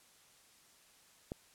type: click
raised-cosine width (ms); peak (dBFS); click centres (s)
2; -25; 1.319
effects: white hiss -64 dBFS RMS until 1.54 s + low-pass 11000 Hz 12 dB/octave